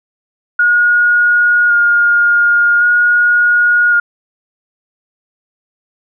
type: tone with vibrato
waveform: sine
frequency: 1430 Hz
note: F6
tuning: 41 cents sharp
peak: -7 dBFS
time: 0.59-4 s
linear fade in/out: 5 ms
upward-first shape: square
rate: 0.45 Hz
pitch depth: 13 cents each way
effects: none